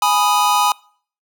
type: chord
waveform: square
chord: G# minor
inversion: none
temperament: equal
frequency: 830.6 / 987.8 / 1244.5 Hz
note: G#5 / B5 / D#6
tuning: 0 / 0 / 0 cents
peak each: -18 / -18 / -19 dBFS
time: 0.02-0.72 s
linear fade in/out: 2 ms
effects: noise-tail reverb RT60 0.5 s tail -24 dB re dry